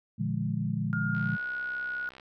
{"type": "chord", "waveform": "sine", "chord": "Bb dominant seventh", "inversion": "none", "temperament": "equal with one note detuned", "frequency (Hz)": [116.54, 146.83, 171.91, 207.7], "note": ["Bb2", "D3", "F3", "Ab3"], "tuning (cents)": [0, 0, -27, 0], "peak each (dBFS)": -33, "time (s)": [0.18, 1.37], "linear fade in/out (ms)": 20}
{"type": "tone with pitch glide", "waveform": "sine", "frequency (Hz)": [1415, 1455.6], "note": ["F6", "F#6"], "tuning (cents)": [22, -29], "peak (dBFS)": -31, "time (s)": [0.93, 2.09], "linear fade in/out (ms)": 0, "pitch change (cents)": 49, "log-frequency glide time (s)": [1.22, 1.37]}
{"type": "click train", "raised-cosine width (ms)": 0.3, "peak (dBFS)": -32, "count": 69, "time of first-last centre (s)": [1.15, 2.198], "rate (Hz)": 64.9}
{"effects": []}